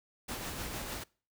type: noise with tremolo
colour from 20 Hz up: pink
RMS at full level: -38 dBFS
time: 0.28-1.04 s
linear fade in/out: 10 ms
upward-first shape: triangle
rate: 6.6 Hz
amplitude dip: 40%
effects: noise-tail reverb RT60 0.4 s tail -24 dB re dry